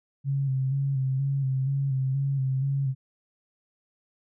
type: tone with vibrato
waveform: sine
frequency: 135.2 Hz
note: C#3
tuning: 43 cents flat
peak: -23 dBFS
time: 0.24-2.95 s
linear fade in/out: 50 ms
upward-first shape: square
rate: 2.1 Hz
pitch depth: 38 cents each way
effects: none